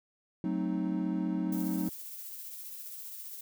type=chord; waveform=triangle; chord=F# diminished seventh; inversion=none; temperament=equal; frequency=185 / 220 / 261.6 / 311.1 Hz; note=F#3 / A3 / C4 / Eb4; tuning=0 / 0 / 0 / 0 cents; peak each=-31 / -35 / -35 / -32 dBFS; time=0.44-1.89 s; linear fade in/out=2 ms
type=noise with tremolo; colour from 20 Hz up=violet; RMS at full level=-42 dBFS; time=1.52-3.41 s; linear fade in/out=5 ms; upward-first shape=triangle; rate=15 Hz; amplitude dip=35%
effects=none